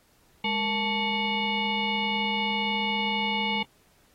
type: tone with frequency modulation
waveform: sine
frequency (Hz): 1550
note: G6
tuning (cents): -20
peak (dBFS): -24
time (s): 0.44-3.63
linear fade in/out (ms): 5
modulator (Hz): 672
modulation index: 2.4
effects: pink hiss -63 dBFS RMS until 4.14 s + AAC 48 kbps